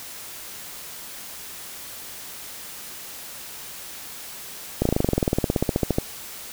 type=slowing click train; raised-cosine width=2 ms; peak=-6 dBFS; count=23; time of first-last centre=4.82-5.984 s; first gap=34 ms; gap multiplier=1.04; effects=white hiss -38 dBFS RMS until 6.52 s